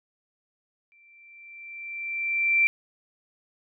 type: tone with exponential growth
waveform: sine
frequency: 2349 Hz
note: D7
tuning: in tune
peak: -16 dBFS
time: 0.92-2.67 s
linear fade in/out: 0 ms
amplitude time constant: 380 ms
effects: none